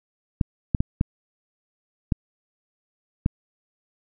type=clicks; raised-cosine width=5 ms; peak=-7 dBFS; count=6; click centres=0.412 / 0.748 / 0.805 / 1.011 / 2.122 / 3.261 s; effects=none